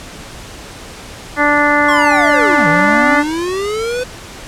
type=harmonic tone; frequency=292.6 Hz; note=D4; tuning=6 cents flat; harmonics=1 / 2 / 3 / 4 / 5 / 6 / 7; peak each=-17 / -17 / -17 / -17 / -17 / -17 / -17 dBFS; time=1.36-3.24 s; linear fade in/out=50 ms
type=linear two-way sweep; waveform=square; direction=down then up; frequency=1121 to 153 to 508 Hz; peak=-17 dBFS; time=1.88-4.04 s; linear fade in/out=10 ms; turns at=2.68 s
effects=pink hiss -32 dBFS RMS until 4.47 s + low-pass 9000 Hz 12 dB/octave